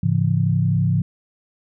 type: tone cluster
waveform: sine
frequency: 105.6 / 137.7 / 169.2 Hz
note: G#2 / C#3 / E3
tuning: +29 / -11 / +45 cents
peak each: -20 dBFS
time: 0.03-1.02 s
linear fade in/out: 5 ms
effects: none